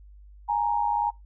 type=tone pair together; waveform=sine; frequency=830.6 / 932.3 Hz; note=G#5 / A#5; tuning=0 / 0 cents; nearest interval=major second; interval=200 cents; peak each=-25 dBFS; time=0.48-1.11 s; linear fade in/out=20 ms; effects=noise-tail reverb RT60 0.2 s tail -22 dB re dry + added 50 Hz sine -46 dBFS peak until 1.25 s